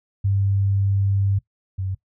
sine tone pair in turn, 98.7 / 95.05 Hz, G2 / F#2, +12 / +47 cents, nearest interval minor second, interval 65 cents, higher first, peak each -17 / -23 dBFS, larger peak first, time 0.24-1.39 / 1.78-1.95 s, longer first, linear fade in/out 10 ms, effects noise-tail reverb RT60 0.1 s tail -18 dB re dry

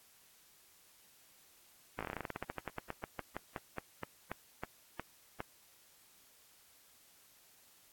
slowing click train, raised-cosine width 0.5 ms, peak -23 dBFS, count 28, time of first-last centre 1.99-5.404 s, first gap 17 ms, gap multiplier 1.13, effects white hiss -64 dBFS RMS until 7.92 s + AAC 64 kbps

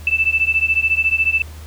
sine beating tone pair, 2637 / 2651 Hz, E7 / E7, 0 / +9 cents, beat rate 14 Hz, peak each -17 dBFS, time 0.07-1.42 s, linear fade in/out 2 ms, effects added 77 Hz sine -32 dBFS peak until 1.66 s + pink hiss -43 dBFS RMS until 1.66 s

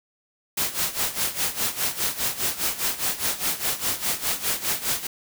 white noise with tremolo, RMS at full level -23 dBFS, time 0.57-5.07 s, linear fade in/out 5 ms, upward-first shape sine, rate 4.9 Hz, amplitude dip 80%, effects none

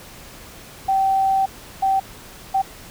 sine tone bursts at uneven times, 774 Hz, G5, 22 cents flat, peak -15 dBFS, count 3, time 0.88-1.46 / 1.82-2 / 2.54-2.62 s, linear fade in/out 10 ms, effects pink hiss -41 dBFS RMS until 2.9 s

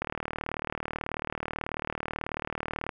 click train, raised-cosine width 0.5 ms, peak -16 dBFS, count 111, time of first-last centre 0.02-2.892 s, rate 38.3 Hz, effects none

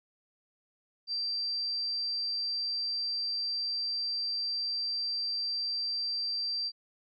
sine tone, 4699 Hz, D8, in tune, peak -30 dBFS, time 1.07-6.72 s, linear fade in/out 50 ms, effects none

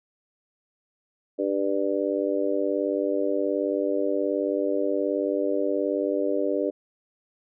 harmonic tone, 98.7 Hz, G2, 12 cents sharp, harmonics 3 / 4 / 5 / 6, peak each -28 / -28 / -28 / -28 dBFS, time 1.38-6.71 s, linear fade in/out 20 ms, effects none

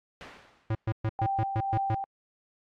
white noise with exponential decay, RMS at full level -34 dBFS, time 0.21-0.9 s, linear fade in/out 0 ms, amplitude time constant 150 ms
square tone bursts, 110 Hz, A2, in tune, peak -26 dBFS, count 8, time 0.7-1.948 s, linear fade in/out 5 ms, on 51 ms, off 120 ms
sine tone with tremolo, 784 Hz, G5, in tune, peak -26 dBFS, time 1.19-2.04 s, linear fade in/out 0 ms, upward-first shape sine, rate 2.1 Hz, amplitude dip 40%
effects low-pass 2000 Hz 12 dB/octave + AAC 64 kbps

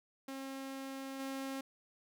sawtooth tone with level steps, 269.3 Hz, C#4, 50 cents flat, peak -38 / -35 dBFS, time 0.28-1.61 s, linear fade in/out 5 ms, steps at 1.19 s, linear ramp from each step 10 ms, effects none

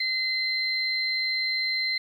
sine tone pair together, 2059 / 4118 Hz, C7 / C8, -28 / -28 cents, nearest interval octave, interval 1200 cents, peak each -27 dBFS, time 0-1.98 s, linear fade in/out 5 ms, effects 9-bit

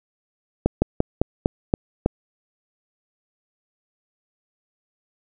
slowing click train, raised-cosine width 2 ms, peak -3 dBFS, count 7, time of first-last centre 0.66-2.061 s, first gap 160 ms, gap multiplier 1.15, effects none

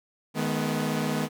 sawtooth chord, G# minor, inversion second, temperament equal with one note detuned, 155.56 / 212.4 / 246.9 Hz, D#3 / G#3 / B3, 0 / +39 / 0 cents, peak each -26 dBFS, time 0.34-1.29 s, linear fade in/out 50 ms, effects none

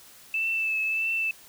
sine tone with vibrato, 2637 Hz, E7, in tune, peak -24 dBFS, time 0.34-1.31 s, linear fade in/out 2 ms, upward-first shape triangle, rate 1.6 Hz, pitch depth 30 cents each way, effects white hiss -51 dBFS RMS until 1.48 s

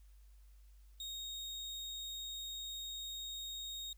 35% pulse tone, 3729 Hz, A#7, in tune, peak -40 dBFS, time 1-3.93 s, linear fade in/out 2 ms, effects added 50 Hz sine -57 dBFS peak until 3.97 s + white hiss -75 dBFS RMS until 3.97 s

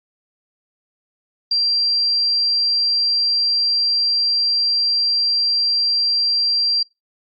sine tone, 4730 Hz, D8, 12 cents sharp, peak -15 dBFS, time 1.51-6.83 s, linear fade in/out 5 ms, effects noise-tail reverb RT60 0.2 s tail -24 dB re dry + Opus 48 kbps

